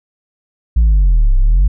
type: linear two-way sweep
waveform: sine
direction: down then up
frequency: 59.1 to 30.57 to 51.2 Hz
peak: -4 dBFS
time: 0.76-1.68 s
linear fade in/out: 10 ms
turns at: 1.37 s
effects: tanh soft clip ceiling -6 dBFS